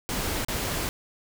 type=noise with dropouts; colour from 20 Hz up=pink; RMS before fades=-29 dBFS; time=0.09-0.89 s; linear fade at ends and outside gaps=0 ms; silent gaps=0.448-0.484 s; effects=none